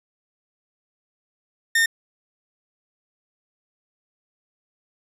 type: tone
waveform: 40% pulse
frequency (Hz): 1823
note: A#6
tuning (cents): -39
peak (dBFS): -15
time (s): 1.75-1.86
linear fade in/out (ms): 5
effects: resampled to 32000 Hz